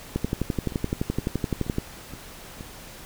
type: two click trains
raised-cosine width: 3 ms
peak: -24 / -11 dBFS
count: 6 / 20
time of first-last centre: 0.25-2.608 / 0.16-1.784 s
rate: 2.12 / 11.7 Hz
effects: pink hiss -43 dBFS RMS until 3.05 s